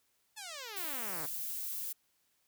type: exponential sweep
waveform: 5% pulse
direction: down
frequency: 892 to 138.59 Hz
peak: -31 dBFS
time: 0.36-1.27 s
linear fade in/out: 20 ms
type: noise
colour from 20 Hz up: violet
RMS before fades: -39 dBFS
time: 0.76-1.93 s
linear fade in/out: 10 ms
effects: white hiss -75 dBFS RMS until 2.47 s